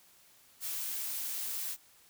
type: noise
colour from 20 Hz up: blue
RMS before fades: -37 dBFS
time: 0.6-1.77 s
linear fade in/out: 50 ms
effects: white hiss -62 dBFS RMS until 2.09 s